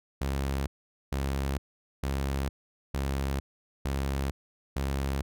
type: tone bursts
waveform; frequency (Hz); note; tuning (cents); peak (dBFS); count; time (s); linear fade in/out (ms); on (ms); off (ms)
sawtooth; 68.3; C#2; -25; -24; 6; 0.21-5.22; 5; 460; 450
effects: none